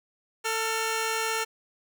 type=tone pair together; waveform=10% pulse; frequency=445.9 / 1396.9 Hz; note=A4 / F6; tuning=+23 / 0 cents; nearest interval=octave + minor sixth; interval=1977 cents; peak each=-19 / -25 dBFS; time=0.44-1.45 s; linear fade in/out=20 ms; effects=none